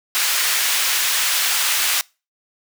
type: high-pass noise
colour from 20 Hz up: pink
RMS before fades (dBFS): -19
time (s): 0.15-2.01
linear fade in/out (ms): 0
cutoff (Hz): 1800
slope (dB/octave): 12
effects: noise-tail reverb RT60 0.3 s tail -25 dB re dry